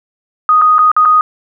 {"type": "tone with dropouts", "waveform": "sine", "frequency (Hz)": 1244.5, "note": "D#6", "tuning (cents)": 0, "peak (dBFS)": -5, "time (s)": [0.49, 1.21], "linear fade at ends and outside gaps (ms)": 1, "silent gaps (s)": [[0.615, 0.619], [0.783, 0.79], [0.916, 0.965], [1.052, 1.056]], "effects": []}